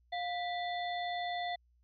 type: harmonic tone with a mistuned harmonic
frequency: 706 Hz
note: F5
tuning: 19 cents sharp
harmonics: 1 / 3 / 5 / 6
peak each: -35 / -42 / -44 / -51 dBFS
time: 0.12-1.56 s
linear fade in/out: 10 ms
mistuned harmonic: 3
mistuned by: -120 cents
effects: added 60 Hz sine -66 dBFS peak until 1.83 s